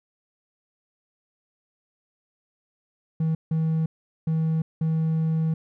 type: tone bursts at uneven times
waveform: triangle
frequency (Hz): 160.2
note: E3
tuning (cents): -49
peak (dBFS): -18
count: 4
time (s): 3.2-3.35 / 3.51-3.86 / 4.27-4.62 / 4.81-5.54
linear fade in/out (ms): 5
effects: tanh soft clip ceiling -14 dBFS